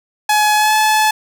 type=tone with pitch glide; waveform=sawtooth; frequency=846 to 861.8 Hz; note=G#5 to A5; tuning=+32 to -36 cents; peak=-7 dBFS; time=0.29-1.11 s; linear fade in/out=5 ms; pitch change=+32 cents; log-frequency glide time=0.55-0.74 s; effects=none